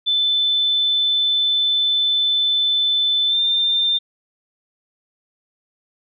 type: tone with pitch glide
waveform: sine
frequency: 3520 to 3592 Hz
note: A7 to A7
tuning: 0 to +35 cents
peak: -15 dBFS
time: 0.06-3.99 s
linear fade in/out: 20 ms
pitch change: +35 cents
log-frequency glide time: 3.28-3.37 s
effects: none